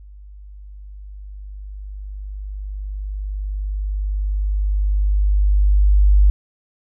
sine tone with level ramp, 49.92 Hz, G1, 32 cents sharp, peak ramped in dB -38 to -8 dBFS, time 0-6.3 s, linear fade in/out 0 ms, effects none

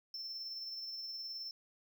triangle tone with tremolo, 5340 Hz, E8, 22 cents sharp, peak -39 dBFS, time 0.14-1.51 s, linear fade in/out 2 ms, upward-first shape sine, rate 19 Hz, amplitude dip 30%, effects none

